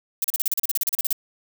violet noise bursts, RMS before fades -22 dBFS, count 16, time 0.22-1.128 s, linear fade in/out 2 ms, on 23 ms, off 36 ms, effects none

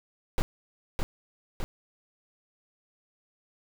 brown noise with echo, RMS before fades -24 dBFS, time 0.38-0.42 s, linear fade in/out 0 ms, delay 610 ms, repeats 2, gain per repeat -3 dB, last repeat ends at 1.64 s, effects none

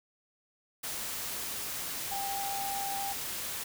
sine tone in noise, 793 Hz, G5, 20 cents sharp, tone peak -34 dBFS, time 2.11-3.13 s, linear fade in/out 10 ms, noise white, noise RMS -37 dBFS, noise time 0.83-3.64 s, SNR 0 dB, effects none

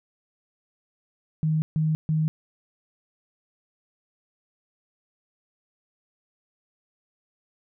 sine tone bursts, 156.5 Hz, D#3, 10 cents sharp, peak -20 dBFS, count 3, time 1.43-2.28 s, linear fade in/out 0 ms, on 190 ms, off 140 ms, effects none

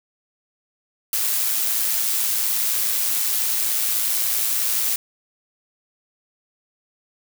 blue noise with amplitude modulation, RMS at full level -20 dBFS, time 1.13-4.96 s, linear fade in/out 2 ms, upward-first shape sine, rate 111 Hz, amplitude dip 35%, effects none

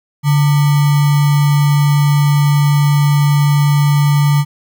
sine tone with sample-and-hold, 144.7 Hz, D3, 25 cents flat, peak -8 dBFS, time 0.23-4.45 s, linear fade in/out 50 ms, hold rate 1050 Hz, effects none

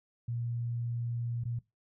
sine tone with dropouts, 118.5 Hz, A#2, 29 cents sharp, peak -32 dBFS, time 0.28-1.59 s, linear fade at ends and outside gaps 5 ms, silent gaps 1.438-1.453 s, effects noise-tail reverb RT60 0.2 s tail -19 dB re dry

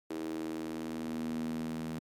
sawtooth tone with high-pass filter sweep, 80 Hz, D#2, 49 cents sharp, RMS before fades -37 dBFS, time 0.1-1.99 s, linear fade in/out 5 ms, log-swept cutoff 340 to 200 Hz, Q 5.5, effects MP3 96 kbps

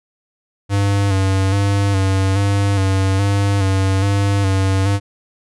square tone with vibrato, 98 Hz, G2, in tune, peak -14 dBFS, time 0.69-5 s, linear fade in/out 50 ms, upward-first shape square, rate 1.2 Hz, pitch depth 35 cents each way, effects resampled to 24000 Hz

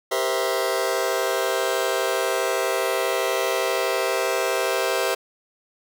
sawtooth chord, C dominant seventh, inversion second, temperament just, 392.4 / 470.9 / 523.3 / 654.1 Hz, G4 / Bb4 / C5 / E5, +2 / +18 / 0 / -14 cents, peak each -23 / -24 / -22 / -23 dBFS, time 0.11-5.15 s, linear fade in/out 10 ms, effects none

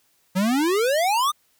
square exponential sweep, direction up, 178.5 to 1244.5 Hz, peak -19 dBFS, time 0.35-1.32 s, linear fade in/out 20 ms, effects white hiss -64 dBFS RMS until 1.59 s

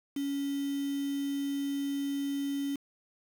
sine tone with quantisation, 280 Hz, C#4, 18 cents sharp, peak -30 dBFS, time 0.16-2.76 s, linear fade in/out 5 ms, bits 7, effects none

